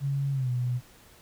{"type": "tone with pitch glide", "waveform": "sine", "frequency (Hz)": [139, 123.83], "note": ["C#3", "B2"], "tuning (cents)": [5, 5], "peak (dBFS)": -25, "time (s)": [0, 0.81], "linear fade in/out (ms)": 50, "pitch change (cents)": -200, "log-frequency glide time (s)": [0.32, 0.5], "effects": ["pink hiss -55 dBFS RMS until 1.21 s"]}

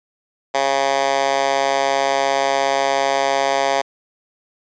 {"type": "tone with high-pass filter", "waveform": "10% pulse", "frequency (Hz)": 137.2, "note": "C#3", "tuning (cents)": -17, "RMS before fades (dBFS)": -18, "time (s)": [0.54, 3.82], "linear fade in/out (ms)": 10, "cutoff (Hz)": 660, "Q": 1.5, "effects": ["resampled to 16000 Hz"]}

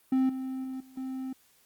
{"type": "tone with level steps", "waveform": "triangle", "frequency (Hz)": 261.7, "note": "C4", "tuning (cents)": 0, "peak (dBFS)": [-20, -30, -32, -49, -31], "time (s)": [0.12, 1.33], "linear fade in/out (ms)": 5, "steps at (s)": [0.29, 0.64, 0.8, 0.97], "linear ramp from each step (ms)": 5, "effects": ["white hiss -64 dBFS RMS until 1.65 s", "Opus 32 kbps"]}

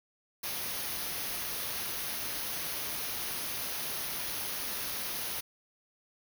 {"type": "band-stop noise", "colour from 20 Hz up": "white", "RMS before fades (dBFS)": -36, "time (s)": [0.43, 5.41], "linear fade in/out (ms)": 10, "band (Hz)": [6500, 9100], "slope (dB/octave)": 96, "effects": []}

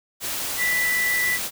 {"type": "tone in noise", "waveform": "sine", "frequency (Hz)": 1975.5, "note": "B6", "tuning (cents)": 0, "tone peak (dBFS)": -20, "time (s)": [0.57, 1.39], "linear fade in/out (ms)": 50, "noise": "white", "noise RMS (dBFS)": -28, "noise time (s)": [0.2, 1.51], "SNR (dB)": 5, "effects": []}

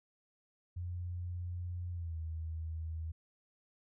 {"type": "tone with pitch glide", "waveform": "sine", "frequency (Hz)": [88.3, 80.51], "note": ["F2", "E2"], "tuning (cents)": [20, -40], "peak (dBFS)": -37, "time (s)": [0.76, 3.12], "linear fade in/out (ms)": 10, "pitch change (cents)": -160, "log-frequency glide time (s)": [1.91, 2.17], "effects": []}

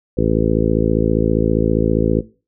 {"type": "harmonic tone", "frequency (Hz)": 55, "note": "A1", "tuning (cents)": 0, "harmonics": [1, 2, 3, 4, 5, 6, 7, 8, 9], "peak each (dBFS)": [-22, -22, -22, -22, -22, -22, -22, -22, -22], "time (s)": [0.17, 2.21], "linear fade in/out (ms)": 10, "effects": ["noise-tail reverb RT60 0.3 s tail -17 dB re dry"]}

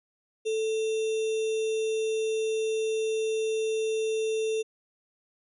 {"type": "tone with sample-and-hold", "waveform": "sine", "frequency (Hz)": 440, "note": "A4", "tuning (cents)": 0, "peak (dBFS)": -25, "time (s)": [0.45, 4.63], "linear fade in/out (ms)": 20, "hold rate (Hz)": 3150, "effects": ["resampled to 24000 Hz"]}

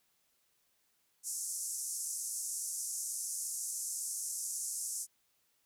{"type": "band-pass noise", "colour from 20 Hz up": "white", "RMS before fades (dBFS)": -39, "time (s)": [1.23, 5.07], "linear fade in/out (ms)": 50, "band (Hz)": [5800, 11000], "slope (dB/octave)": 48, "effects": ["white hiss -75 dBFS RMS until 5.65 s"]}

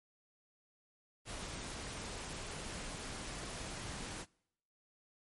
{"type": "noise", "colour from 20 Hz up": "pink", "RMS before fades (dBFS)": -44, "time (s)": [1.25, 4.26], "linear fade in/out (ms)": 50, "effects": ["noise-tail reverb RT60 0.8 s tail -26 dB re dry", "MP3 48 kbps"]}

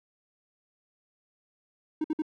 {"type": "tone bursts", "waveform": "triangle", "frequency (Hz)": 311.1, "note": "D#4", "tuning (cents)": 0, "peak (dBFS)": -23, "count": 3, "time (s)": [2.01, 2.221], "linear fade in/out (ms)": 5, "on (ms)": 33, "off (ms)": 56, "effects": []}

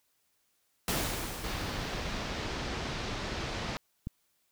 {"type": "noise with exponential decay", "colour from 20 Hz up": "pink", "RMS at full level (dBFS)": -29, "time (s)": [0.88, 2.68], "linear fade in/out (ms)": 2, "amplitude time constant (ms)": 390}
{"type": "low-pass noise", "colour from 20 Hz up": "pink", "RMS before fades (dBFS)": -36, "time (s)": [1.44, 3.77], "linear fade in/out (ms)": 0, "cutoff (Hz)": 5500, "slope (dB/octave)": 24}
{"type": "click", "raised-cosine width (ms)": 5, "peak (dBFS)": -23, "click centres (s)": 4.071}
{"effects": ["white hiss -74 dBFS RMS until 4.51 s"]}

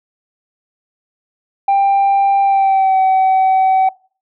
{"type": "tone with pitch glide", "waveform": "sine", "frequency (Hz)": [791, 760.1], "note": ["G5", "F#5"], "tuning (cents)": [15, 46], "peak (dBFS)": -7, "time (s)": [1.68, 3.89], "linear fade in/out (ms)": 5, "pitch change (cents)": -69, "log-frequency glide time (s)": [2.42, 2.99], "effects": ["noise-tail reverb RT60 0.4 s tail -24 dB re dry", "tanh soft clip ceiling -8 dBFS"]}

